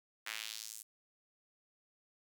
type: tone with high-pass filter sweep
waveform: sawtooth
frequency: 110 Hz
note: A2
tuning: in tune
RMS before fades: -45 dBFS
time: 0.26-0.83 s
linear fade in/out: 10 ms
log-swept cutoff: 1800 to 9100 Hz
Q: 1.5
effects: none